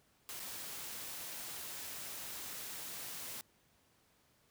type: noise with dropouts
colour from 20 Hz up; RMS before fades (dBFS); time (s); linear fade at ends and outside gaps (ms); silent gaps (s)
white; -45; 0.29-3.41; 0; 0.395-0.4
effects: pink hiss -71 dBFS RMS until 4.5 s + high-pass 60 Hz 12 dB/octave